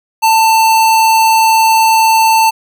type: tone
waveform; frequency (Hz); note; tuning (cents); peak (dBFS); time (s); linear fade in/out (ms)
square; 891; A5; +22; -7; 0.22-2.51; 20
effects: none